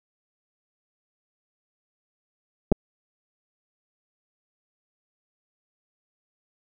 clicks, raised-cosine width 2 ms, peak -6 dBFS, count 2, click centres 2.718 / 2.723 s, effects none

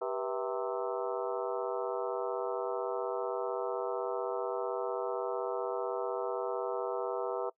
harmonic tone with a mistuned harmonic, 130.81 Hz, C3, in tune, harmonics 3 / 4 / 5 / 6 / 7 / 8 / 9 / 10, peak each -38 / -36 / -38 / -44 / -42 / -46 / -47 / -44 dBFS, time 0.01-7.5 s, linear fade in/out 10 ms, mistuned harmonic 4, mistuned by -120 cents, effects noise-tail reverb RT60 0.1 s tail -21 dB re dry

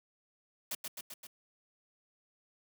white noise with echo, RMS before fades -37 dBFS, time 0.71-0.75 s, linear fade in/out 5 ms, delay 130 ms, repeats 4, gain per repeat -3 dB, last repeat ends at 1.27 s, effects high-pass 150 Hz 12 dB/octave

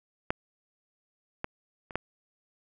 clicks, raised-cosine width 0.5 ms, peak -11 / -16 / -27 / -12 dBFS, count 4, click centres 0.305 / 1.444 / 1.908 / 1.956 s, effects none

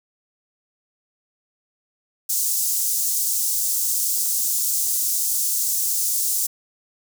pink high-pass noise, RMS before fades -22 dBFS, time 2.29-6.47 s, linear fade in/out 10 ms, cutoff 6400 Hz, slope 24 dB/octave, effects none

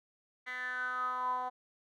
10% pulse tone with band-pass filter sweep, 252 Hz, B3, 35 cents sharp, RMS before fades -36 dBFS, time 0.46-1.5 s, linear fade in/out 20 ms, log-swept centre 2100 to 840 Hz, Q 8.5, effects none

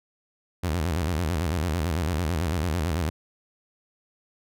sawtooth tone with vibrato, 82.41 Hz, E2, in tune, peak -20 dBFS, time 0.63-3.1 s, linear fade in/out 10 ms, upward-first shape square, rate 9 Hz, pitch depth 150 cents each way, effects none

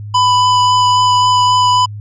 square tone with vibrato, 996 Hz, B5, 14 cents sharp, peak -9 dBFS, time 0.14-1.86 s, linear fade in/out 10 ms, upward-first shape triangle, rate 3.7 Hz, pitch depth 8 cents each way, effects added 104 Hz sine -24 dBFS peak until 2 s + resampled to 16000 Hz

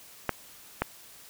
clicks, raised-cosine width 0.5 ms, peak -10 dBFS, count 2, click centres 0.293 / 0.82 s, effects white hiss -51 dBFS RMS until 1.29 s

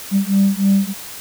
sine beating tone pair, 195.1 / 198.4 Hz, G3 / G3, -8 / +21 cents, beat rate 3.3 Hz, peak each -14 dBFS, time 0.11-0.94 s, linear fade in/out 50 ms, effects tanh soft clip ceiling -7 dBFS + white hiss -33 dBFS RMS until 1.2 s

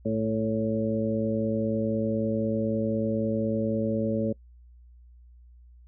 harmonic tone with a mistuned harmonic, 110 Hz, A2, in tune, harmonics 1 / 2 / 3 / 4 / 5, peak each -33 / -27 / -34 / -32 / -30 dBFS, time 0.05-4.33 s, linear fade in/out 10 ms, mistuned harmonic 5, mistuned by +19 cents, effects noise-tail reverb RT60 0.1 s tail -24 dB re dry + added 60 Hz sine -49 dBFS peak until 5.87 s

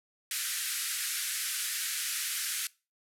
white band-pass noise, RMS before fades -34 dBFS, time 0.31-2.67 s, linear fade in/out 2 ms, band 1400 to 13000 Hz, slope 48 dB/octave, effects noise-tail reverb RT60 0.3 s tail -22 dB re dry

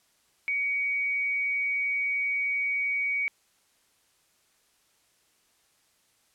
sine tone with frequency modulation, 2255 Hz, C#7, 29 cents sharp, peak -25 dBFS, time 0.48-3.28 s, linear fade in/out 0 ms, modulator 133 Hz, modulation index 0.3, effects white hiss -67 dBFS RMS until 6.34 s + low-pass 11000 Hz 12 dB/octave

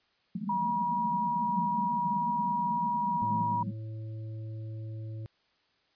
white band-pass noise, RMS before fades -37 dBFS, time 0.35-3.72 s, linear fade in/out 5 ms, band 160 to 230 Hz, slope 96 dB/octave
sine tone, 961 Hz, B5, 48 cents flat, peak -27 dBFS, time 0.49-3.63 s, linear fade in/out 5 ms
harmonic tone, 110 Hz, A2, in tune, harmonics 1 / 3 / 5, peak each -36 / -50 / -55 dBFS, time 3.22-5.26 s, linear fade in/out 0 ms
effects white hiss -70 dBFS RMS until 5.95 s + resampled to 11025 Hz

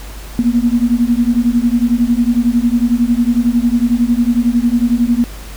sine beating tone pair, 233.1 / 244.1 Hz, A#3 / B3, 0 / -20 cents, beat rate 11 Hz, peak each -13 dBFS, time 0.39-5.24 s, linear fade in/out 0 ms, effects added 50 Hz sine -28 dBFS peak until 5.56 s + pink hiss -35 dBFS RMS until 5.56 s

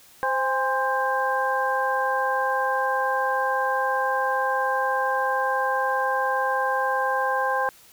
sine tone cluster, 522 / 813 / 1043 / 1583 Hz, C5 / G#5 / C6 / G6, -4 / -37 / -6 / +17 cents, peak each -27 / -26 / -26 / -27 dBFS, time 0.23-7.69 s, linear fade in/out 0 ms, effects white hiss -52 dBFS RMS until 7.92 s

